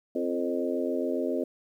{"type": "harmonic tone with a mistuned harmonic", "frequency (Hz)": 87.31, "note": "F2", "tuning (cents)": 0, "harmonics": [3, 4, 5, 6, 7], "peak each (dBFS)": [-31, -32, -33, -34, -34], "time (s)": [0.15, 1.44], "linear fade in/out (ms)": 5, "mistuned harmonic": 4, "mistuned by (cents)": -36, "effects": ["10-bit"]}